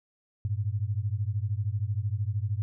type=beating tone pair; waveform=sine; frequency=98 / 111 Hz; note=G2 / A2; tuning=0 / +16 cents; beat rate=13 Hz; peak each=-29 / -30 dBFS; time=0.45-2.62 s; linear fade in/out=0 ms; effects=none